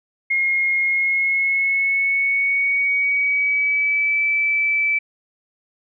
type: tone with pitch glide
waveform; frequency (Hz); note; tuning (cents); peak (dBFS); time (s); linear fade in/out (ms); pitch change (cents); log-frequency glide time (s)
sine; 2147 to 2314; C7 to D7; +44 to -26; -16; 0.3-4.99; 10; +130; 0.8-4.23
effects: none